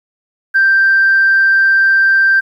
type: tone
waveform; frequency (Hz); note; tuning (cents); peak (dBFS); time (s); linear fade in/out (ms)
sine; 1571; G6; +3; -6; 0.54-2.41; 20
effects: tanh soft clip ceiling -3 dBFS + 8-bit